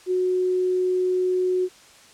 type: tone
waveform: sine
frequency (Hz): 366.9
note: F#4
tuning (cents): -15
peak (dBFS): -19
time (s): 0.06-1.69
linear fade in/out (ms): 50
effects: white hiss -50 dBFS RMS until 2.13 s + low-pass 8000 Hz 12 dB/octave